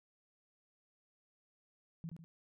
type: tone with echo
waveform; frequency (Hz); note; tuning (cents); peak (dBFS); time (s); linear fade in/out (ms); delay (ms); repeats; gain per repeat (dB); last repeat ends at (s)
sine; 164.81; E3; 0; -40; 2.04-2.09; 0; 75; 2; -6; 2.24
effects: none